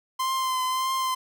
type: tone with vibrato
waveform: 45% pulse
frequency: 1038 Hz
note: C6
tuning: 14 cents flat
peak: -24 dBFS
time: 0.19-1.15 s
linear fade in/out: 10 ms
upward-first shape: triangle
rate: 1.7 Hz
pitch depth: 29 cents each way
effects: none